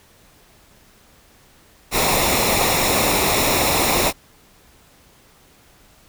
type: noise with comb filter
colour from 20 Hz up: pink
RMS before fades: -18 dBFS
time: 1.91-4.13 s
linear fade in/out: 50 ms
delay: 0.64 ms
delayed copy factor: -0.6
effects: pink hiss -52 dBFS RMS until 6.08 s